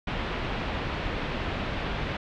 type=low-pass noise; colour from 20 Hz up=pink; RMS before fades=-31 dBFS; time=0.07-2.17 s; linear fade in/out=5 ms; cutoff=3400 Hz; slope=24 dB/octave; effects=none